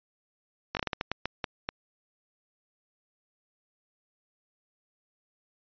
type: slowing click train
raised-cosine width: 0.3 ms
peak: -13 dBFS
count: 11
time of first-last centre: 0.75-1.69 s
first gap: 19 ms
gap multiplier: 1.33
effects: resampled to 11025 Hz